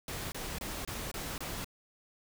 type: noise bursts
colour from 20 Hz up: pink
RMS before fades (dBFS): -39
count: 6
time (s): 0.08-1.645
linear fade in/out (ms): 2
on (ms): 240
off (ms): 25
effects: none

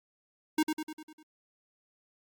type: tone with echo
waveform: square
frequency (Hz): 310.6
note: D#4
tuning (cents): -3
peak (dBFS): -24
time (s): 0.58-0.63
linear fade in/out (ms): 5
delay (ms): 100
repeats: 6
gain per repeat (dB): -5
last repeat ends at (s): 1.23
effects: Opus 48 kbps

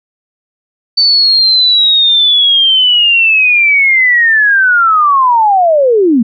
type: linear sweep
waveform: sine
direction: down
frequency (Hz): 4555 to 213.9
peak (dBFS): -5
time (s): 0.97-6.23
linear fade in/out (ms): 10
effects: none

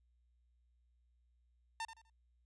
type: tone with echo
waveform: sawtooth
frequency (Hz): 901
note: A5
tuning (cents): +41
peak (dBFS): -35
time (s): 1.8-1.85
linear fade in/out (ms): 2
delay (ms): 83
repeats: 3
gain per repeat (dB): -11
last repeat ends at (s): 2.099
effects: added 60 Hz sine -70 dBFS peak until 2.45 s + resampled to 22050 Hz

